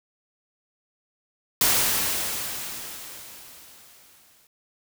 white noise with exponential decay, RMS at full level -19 dBFS, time 1.61-4.47 s, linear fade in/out 2 ms, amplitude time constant 620 ms, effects none

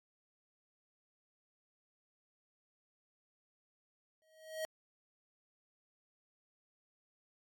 square tone with exponential growth, 633 Hz, D#5, 30 cents sharp, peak -35 dBFS, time 4.22-4.65 s, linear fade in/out 0 ms, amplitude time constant 93 ms, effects AAC 64 kbps

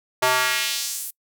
square tone with high-pass filter sweep, 127.4 Hz, C3, 46 cents flat, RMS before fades -23 dBFS, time 0.22-1.11 s, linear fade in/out 10 ms, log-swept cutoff 690 to 12000 Hz, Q 1.2, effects noise-tail reverb RT60 0.1 s tail -26 dB re dry

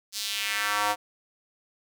square tone with high-pass filter sweep, 103.83 Hz, G#2, in tune, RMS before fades -28 dBFS, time 0.12-0.96 s, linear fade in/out 50 ms, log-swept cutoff 5100 to 750 Hz, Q 1.9, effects none

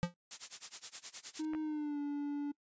square tone with exponential decay, 174.61 Hz, F3, in tune, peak -27 dBFS, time 0.03-0.14 s, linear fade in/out 0 ms, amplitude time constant 22 ms
blue noise with tremolo, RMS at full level -39 dBFS, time 0.31-1.45 s, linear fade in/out 0 ms, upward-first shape sine, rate 9.6 Hz, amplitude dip 95%
triangle tone with pitch glide, 311.1 to 288.6 Hz, D#4 to D4, 0 to -30 cents, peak -33 dBFS, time 1.39-2.52 s, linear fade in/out 10 ms, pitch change -130 cents, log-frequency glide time 1.61-1.99 s
clicks, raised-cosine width 0.5 ms, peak -31 dBFS, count 2, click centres 1.535 / 1.549 s
effects noise-tail reverb RT60 0.1 s tail -24 dB re dry + resampled to 16000 Hz

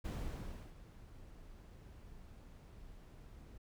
brown noise with ADSR envelope, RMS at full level -39 dBFS, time 0.04-3.58 s, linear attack 14 ms, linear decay 680 ms, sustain -16 dB, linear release 7 ms, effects none

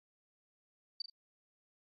sine tone with echo, 4621 Hz, D8, 29 cents flat, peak -35 dBFS, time 1-1.02 s, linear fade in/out 5 ms, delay 40 ms, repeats 2, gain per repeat -8 dB, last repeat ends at 1.1 s, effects AAC 48 kbps

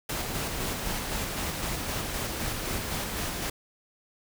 pink noise with tremolo, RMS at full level -31 dBFS, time 0.09-3.5 s, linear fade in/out 5 ms, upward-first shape square, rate 3.9 Hz, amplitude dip 25%, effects none

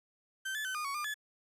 35% pulse tone with pitch steps, 1550 / 1731 / 1526 / 1221 / 1117 / 1203 / 1717 Hz, G6 / A6 / G6 / D#6 / C#6 / D6 / A6, -20 / -29 / -47 / -33 / +13 / +41 / -43 cents, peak -33 dBFS, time 0.45-1.143 s, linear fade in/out 10 ms, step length 99 ms, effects resampled to 32000 Hz + 11-bit

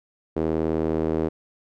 sawtooth tone with band-pass filter, 79.6 Hz, D#2, 40 cents sharp, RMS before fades -24 dBFS, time 0.36-1.29 s, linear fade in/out 10 ms, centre 390 Hz, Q 2.1, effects none

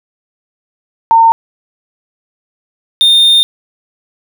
sine / triangle tone pair in turn, 910 / 3640 Hz, A#5 / A#7, -42 / -42 cents, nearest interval 2 octaves, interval 2400 cents, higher second, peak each -3 dBFS, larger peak neither, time 1.11-1.32 / 3.01-3.43 s, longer second, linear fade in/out 0 ms, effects none

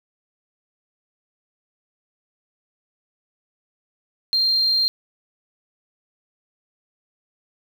triangle tone, 4186 Hz, C8, in tune, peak -13 dBFS, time 4.33-4.88 s, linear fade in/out 0 ms, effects tanh soft clip ceiling -14 dBFS + 7-bit

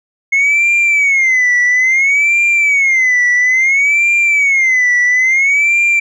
sine tone with vibrato, 2160 Hz, C#7, 45 cents flat, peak -6 dBFS, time 0.32-6 s, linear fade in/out 10 ms, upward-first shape sine, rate 0.59 Hz, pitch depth 170 cents each way, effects tanh soft clip ceiling -7 dBFS

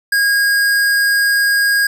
square tone, 1633 Hz, G#6, 30 cents flat, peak -12 dBFS, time 0.12-1.87 s, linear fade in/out 5 ms, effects none

